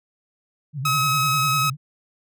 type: tone with vibrato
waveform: sine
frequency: 139 Hz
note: C#3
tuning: 5 cents sharp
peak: -25 dBFS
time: 0.73-1.77 s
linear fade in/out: 50 ms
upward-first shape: sine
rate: 10 Hz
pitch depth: 150 cents each way
type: tone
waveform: sawtooth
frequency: 1278 Hz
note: D#6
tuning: 46 cents sharp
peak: -15 dBFS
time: 0.85-1.7 s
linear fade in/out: 5 ms
effects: none